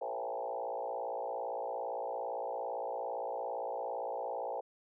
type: tone with frequency modulation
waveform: sine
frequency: 667 Hz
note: E5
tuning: 20 cents sharp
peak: -35 dBFS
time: 0.01-4.61 s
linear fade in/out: 10 ms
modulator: 57.6 Hz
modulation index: 3.7
effects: none